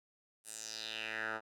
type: tone with band-pass filter sweep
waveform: 10% pulse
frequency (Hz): 110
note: A2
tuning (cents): 0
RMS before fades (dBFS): -42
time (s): 0.44-1.41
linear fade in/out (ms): 50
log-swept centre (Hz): 10000 to 1100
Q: 3.4
effects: none